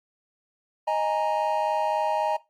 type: chord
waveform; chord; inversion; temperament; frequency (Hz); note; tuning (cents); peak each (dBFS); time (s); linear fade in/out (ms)
triangle; D# suspended fourth; none; just; 622.3 / 829.7 / 933.4; D#5 / G#5 / A#5; 0 / -2 / +2; -25; 0.87-2.37; 10
effects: noise-tail reverb RT60 0.2 s tail -17 dB re dry + Opus 48 kbps